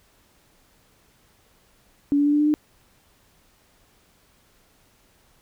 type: tone with pitch steps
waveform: sine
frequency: 285.6 / 288.8 / 291.9 / 295.2 / 298.4 / 301.7 Hz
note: D4 / D4 / D4 / D4 / D4 / D4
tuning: -48 / -29 / -10 / +9 / +28 / +47 cents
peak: -16 dBFS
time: 2.12-2.54 s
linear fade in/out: 0 ms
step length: 70 ms
effects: pink hiss -60 dBFS RMS until 5.41 s